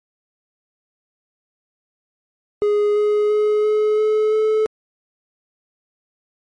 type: tone with pitch steps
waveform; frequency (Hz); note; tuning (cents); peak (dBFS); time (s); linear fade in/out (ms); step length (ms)
triangle; 415.3 / 418.9 / 422.6 / 426.2 / 429.9 / 433.7; G#4 / G#4 / G#4 / G#4 / A4 / A4; 0 / +15 / +30 / +45 / -40 / -25; -12; 2.62-4.66; 0; 340
effects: MP3 48 kbps